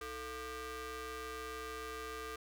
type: ring-modulated tone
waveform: sawtooth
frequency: 379.8 Hz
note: F#4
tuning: 45 cents sharp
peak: -35 dBFS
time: 0.01-2.36 s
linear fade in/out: 5 ms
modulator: 823 Hz
effects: none